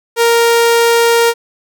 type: tone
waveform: sawtooth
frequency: 466.2 Hz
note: A#4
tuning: in tune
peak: -4 dBFS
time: 0.16-1.34 s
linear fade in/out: 50 ms
effects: none